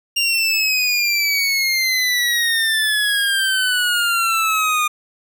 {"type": "exponential sweep", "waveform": "25% pulse", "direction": "down", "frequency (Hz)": [2800, 1215], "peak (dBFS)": -12, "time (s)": [0.16, 4.88], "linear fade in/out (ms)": 10, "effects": []}